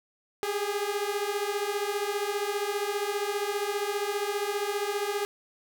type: beating tone pair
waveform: sawtooth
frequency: 401.4 / 416.4 Hz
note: G4 / G#4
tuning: +41 / +5 cents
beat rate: 15 Hz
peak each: -27 dBFS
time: 0.43-5.25 s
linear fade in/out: 0 ms
effects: none